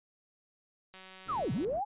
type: click train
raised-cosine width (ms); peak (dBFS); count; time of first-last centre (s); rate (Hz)
0.2; -33; 134; 0.94-1.647; 188
type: low-pass noise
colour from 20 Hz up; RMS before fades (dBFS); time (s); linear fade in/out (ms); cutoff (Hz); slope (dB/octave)
white; -47; 1.25-1.82; 50; 380; 12
type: linear two-way sweep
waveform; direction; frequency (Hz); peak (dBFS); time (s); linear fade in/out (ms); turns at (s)
sine; down then up; 1393 to 106 to 861; -30; 1.28-1.85; 20; 1.52
effects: resampled to 8000 Hz